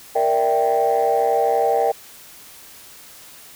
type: chord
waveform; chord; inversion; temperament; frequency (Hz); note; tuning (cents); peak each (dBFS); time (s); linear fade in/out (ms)
sine; E half-diminished seventh; second; equal; 466.2 / 587.3 / 659.3 / 784; Bb4 / D5 / E5 / G5; 0 / 0 / 0 / 0; -19 / -22 / -22 / -18; 0.15-1.92; 10
effects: tanh soft clip ceiling -9 dBFS + white hiss -43 dBFS RMS until 3.55 s